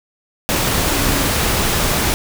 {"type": "tone in noise", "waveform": "sine", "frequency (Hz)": 280.6, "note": "C#4", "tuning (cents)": 21, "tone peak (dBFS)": -25, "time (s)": [0.92, 1.28], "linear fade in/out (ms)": 0, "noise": "pink", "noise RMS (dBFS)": -17, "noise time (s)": [0.49, 2.14], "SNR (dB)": -11, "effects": []}